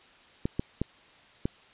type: clicks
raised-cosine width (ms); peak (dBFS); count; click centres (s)
3; -14; 4; 0.455 / 0.595 / 0.816 / 1.455
effects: white hiss -56 dBFS RMS until 1.73 s + resampled to 8000 Hz